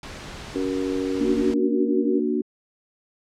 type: noise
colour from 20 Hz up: pink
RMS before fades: -37 dBFS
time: 0.03-1.54 s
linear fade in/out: 2 ms
type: harmonic tone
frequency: 94 Hz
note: F#2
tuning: 28 cents sharp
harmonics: 3 / 4 / 5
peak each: -25 / -28 / -29 dBFS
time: 0.55-2.2 s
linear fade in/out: 10 ms
type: chord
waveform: sine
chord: Bb augmented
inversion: none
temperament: equal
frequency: 233.1 / 293.7 / 370 Hz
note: Bb3 / D4 / F#4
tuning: 0 / 0 / 0 cents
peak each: -25 dBFS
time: 1.2-2.42 s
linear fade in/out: 10 ms
effects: low-pass 6000 Hz 12 dB/octave